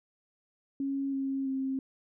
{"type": "tone with pitch steps", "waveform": "sine", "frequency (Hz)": [274.6, 270.5, 266.5], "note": ["C#4", "C#4", "C4"], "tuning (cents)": [-16, -42, 32], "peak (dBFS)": -29, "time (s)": [0.8, 1.79], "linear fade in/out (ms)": 2, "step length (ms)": 330, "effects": []}